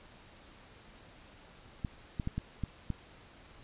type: clicks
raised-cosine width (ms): 5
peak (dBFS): -21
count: 6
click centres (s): 1.848 / 2.198 / 2.274 / 2.38 / 2.637 / 2.903
effects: pink hiss -56 dBFS RMS until 3.63 s + resampled to 8000 Hz